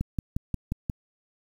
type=click train; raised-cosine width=5 ms; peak=-15 dBFS; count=6; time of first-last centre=0.01-0.898 s; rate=5.63 Hz; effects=8-bit